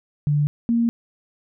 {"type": "tone pair in turn", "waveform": "sine", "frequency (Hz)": [146.9, 233.2], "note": ["D3", "A#3"], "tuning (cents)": [1, 1], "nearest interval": "minor sixth", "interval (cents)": 800, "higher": "second", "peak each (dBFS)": -16, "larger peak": "neither", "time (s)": [[0.27, 0.47], [0.69, 0.89]], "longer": "neither", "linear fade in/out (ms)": 0, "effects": []}